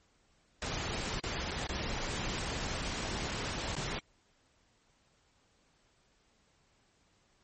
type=noise with dropouts; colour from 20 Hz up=pink; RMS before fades=-36 dBFS; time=0.62-3.99 s; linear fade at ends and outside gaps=1 ms; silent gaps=1.199-1.237 / 1.511-1.515 / 1.67-1.691 / 3.753-3.765 s; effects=pink hiss -70 dBFS RMS until 7.43 s + MP3 32 kbps